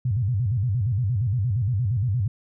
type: tone with vibrato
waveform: sine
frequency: 110.8 Hz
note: A2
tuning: 13 cents sharp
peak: -20 dBFS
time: 0.05-2.28 s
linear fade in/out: 5 ms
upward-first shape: square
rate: 8.6 Hz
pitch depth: 220 cents each way
effects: none